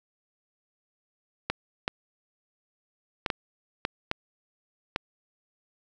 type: clicks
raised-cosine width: 0.3 ms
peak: -10 dBFS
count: 7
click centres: 1.5 / 1.879 / 3.262 / 3.302 / 3.851 / 4.114 / 4.961 s
effects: none